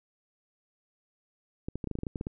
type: clicks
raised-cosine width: 3 ms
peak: -21 dBFS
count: 12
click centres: 1.685 / 1.756 / 1.842 / 1.873 / 1.913 / 1.954 / 1.988 / 2.034 / 2.068 / 2.158 / 2.211 / 2.269 s
effects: none